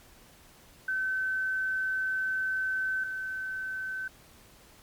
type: tone pair in turn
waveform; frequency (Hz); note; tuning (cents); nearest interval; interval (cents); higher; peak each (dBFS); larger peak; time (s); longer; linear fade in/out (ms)
sine; 1530 / 1530; G6 / G6; -42 / -42; unison; 0; neither; -27 / -32; first; 0.88-3.04 / 3.04-4.08; first; 5
effects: pink hiss -56 dBFS RMS until 4.82 s + MP3 96 kbps